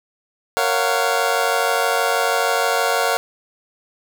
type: chord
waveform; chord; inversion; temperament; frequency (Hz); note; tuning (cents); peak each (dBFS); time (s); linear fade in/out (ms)
25% pulse; Gb major seventh; first; just; 462.5 / 555 / 693.7 / 740; Bb4 / Db5 / F5 / Gb5; -14 / +2 / -12 / 0; -19; 0.57-3.17; 0
effects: none